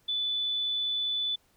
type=tone; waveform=sine; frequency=3485 Hz; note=A7; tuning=17 cents flat; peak=-27 dBFS; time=0.08-1.36 s; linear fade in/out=10 ms; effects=pink hiss -67 dBFS RMS until 1.56 s